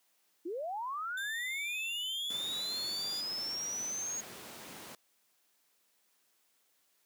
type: linear sweep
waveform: sine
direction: up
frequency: 311.1 to 6645 Hz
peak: -35 dBFS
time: 0.45-4.21 s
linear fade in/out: 10 ms
type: tone with pitch glide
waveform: sawtooth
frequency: 3582 to 3518 Hz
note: A7 to A7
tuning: +30 to -1 cents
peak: -39 dBFS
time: 1.17-3.21 s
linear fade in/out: 5 ms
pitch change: -31 cents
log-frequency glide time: 1.54-1.97 s
type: noise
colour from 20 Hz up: pink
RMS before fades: -47 dBFS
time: 2.3-4.95 s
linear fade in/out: 2 ms
effects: white hiss -73 dBFS RMS until 7.05 s + high-pass 200 Hz 12 dB/octave